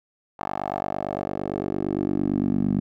10% pulse tone with band-pass filter sweep, 48.81 Hz, G1, 7 cents flat, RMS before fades -26 dBFS, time 0.39-2.8 s, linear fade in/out 10 ms, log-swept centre 900 to 210 Hz, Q 2.7, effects none

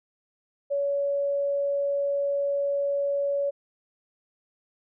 sine tone, 564 Hz, C#5, 30 cents sharp, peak -23 dBFS, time 0.7-3.51 s, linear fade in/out 20 ms, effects none

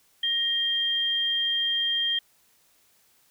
sine tone pair together, 1864.7 / 3197 Hz, A#6 / G7, 0 / +33 cents, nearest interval major sixth, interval 933 cents, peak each -33 / -23 dBFS, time 0.23-2.19 s, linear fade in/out 5 ms, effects white hiss -63 dBFS RMS until 3.3 s

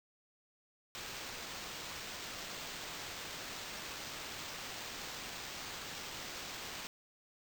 white noise with sample-and-hold, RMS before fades -45 dBFS, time 0.95-6.87 s, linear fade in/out 0 ms, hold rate 11025 Hz, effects none

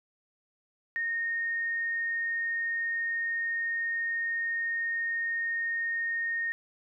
sine tone, 1847 Hz, A#6, 16 cents flat, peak -28 dBFS, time 0.96-6.52 s, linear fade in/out 0 ms, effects none

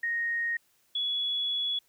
sine tone pair in turn, 1864.7 / 3386 Hz, A#6 / G#7, 0 / +33 cents, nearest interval minor seventh, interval 1033 cents, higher second, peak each -27 dBFS, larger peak neither, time 0.03-0.57 / 0.95-1.79 s, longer second, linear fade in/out 5 ms, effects white hiss -68 dBFS RMS until 1.88 s

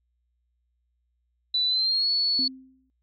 sine tone with pitch glide, 3977 to 4413 Hz, B7 to C#8, +11 to -9 cents, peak -21 dBFS, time 1.54-2.48 s, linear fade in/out 5 ms, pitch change +180 cents, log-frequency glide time 1.67-2.11 s
sine tone with exponential decay, 261.6 Hz, C4, in tune, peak -29 dBFS, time 2.39-2.9 s, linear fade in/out 0 ms, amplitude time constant 110 ms
effects added 60 Hz sine -70 dBFS peak until 3.02 s

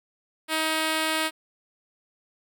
5% pulse tone, 316.4 Hz, D#4, 29 cents sharp, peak -12 dBFS, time 0.48-1.31 s, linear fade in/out 50 ms, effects none

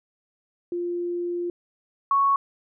sine tone pair in turn, 349.2 / 1108.6 Hz, F4 / C#6, 0 / 0 cents, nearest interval octave + minor sixth, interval 2000 cents, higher second, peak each -25 / -17 dBFS, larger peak second, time 0.72-1.5 / 2.11-2.36 s, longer first, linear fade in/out 2 ms, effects none

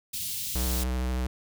white band-stop noise, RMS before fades -33 dBFS, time 0.13-0.84 s, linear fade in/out 10 ms, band 190 to 2800 Hz, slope 24 dB/octave
square tone with vibrato, 63 Hz, B1, 35 cents sharp, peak -27 dBFS, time 0.55-1.27 s, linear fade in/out 5 ms, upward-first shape square, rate 13 Hz, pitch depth 19 cents each way
effects none

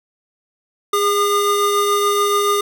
square tone pair together, 407.6 / 1215.8 Hz, G#4 / D#6, -32 / -40 cents, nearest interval octave + perfect fifth, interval 1892 cents, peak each -18 dBFS, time 0.93-2.61 s, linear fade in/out 5 ms, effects none

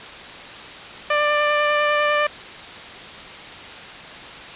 15% pulse tone with vibrato, 593 Hz, D5, 17 cents sharp, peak -10 dBFS, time 1.1-2.27 s, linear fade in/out 5 ms, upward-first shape triangle, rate 10 Hz, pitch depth 12 cents each way, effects white hiss -36 dBFS RMS until 4.55 s + resampled to 8000 Hz

